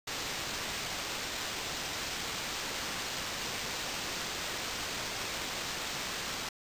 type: noise with sample-and-hold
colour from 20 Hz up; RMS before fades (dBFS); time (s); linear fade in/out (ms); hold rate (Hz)
white; -37; 0.07-6.49; 5; 11025
effects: resampled to 32000 Hz